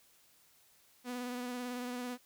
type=tone with vibrato; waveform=sawtooth; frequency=246.9 Hz; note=B3; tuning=in tune; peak=-34 dBFS; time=1.04-2.18 s; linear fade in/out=50 ms; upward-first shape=sine; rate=18 Hz; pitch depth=24 cents each way; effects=white hiss -66 dBFS RMS until 2.25 s